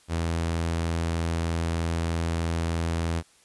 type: tone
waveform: sawtooth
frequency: 83.2 Hz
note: E2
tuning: 17 cents sharp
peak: -21 dBFS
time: 0.08-3.23 s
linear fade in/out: 50 ms
effects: white hiss -59 dBFS RMS until 3.44 s + resampled to 24000 Hz